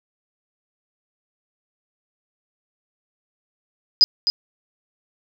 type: tone with echo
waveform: sine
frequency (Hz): 4977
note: D#8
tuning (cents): 0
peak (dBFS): -8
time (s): 4.01-4.04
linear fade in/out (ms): 0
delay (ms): 260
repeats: 1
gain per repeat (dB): -8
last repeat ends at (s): 4.3
effects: none